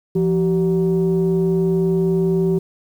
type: tone pair together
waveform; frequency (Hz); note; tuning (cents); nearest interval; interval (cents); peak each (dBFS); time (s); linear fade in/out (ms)
sine; 170.61 / 383; F3 / G4; -40 / -40; octave + major second; 1400; -16; 0.15-2.59; 10
effects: tanh soft clip ceiling -10 dBFS + 8-bit